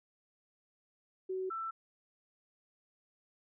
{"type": "tone pair in turn", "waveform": "sine", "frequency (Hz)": [375.4, 1332.4], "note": ["F#4", "E6"], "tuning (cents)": [25, 18], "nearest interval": "octave + minor seventh", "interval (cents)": 2193, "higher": "second", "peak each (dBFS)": [-34, -36], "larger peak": "first", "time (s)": [[1.29, 1.5], [1.5, 1.71]], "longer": "neither", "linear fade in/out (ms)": 10, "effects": []}